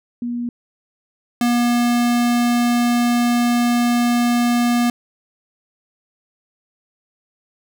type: tone pair in turn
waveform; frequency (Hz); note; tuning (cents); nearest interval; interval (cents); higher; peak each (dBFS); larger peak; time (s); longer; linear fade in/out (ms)
sine / square; 240 / 240; B3 / B3; -49 / -49; unison; 0; neither; -21 / -15; second; 0.22-0.49 / 1.41-4.9; second; 2
effects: none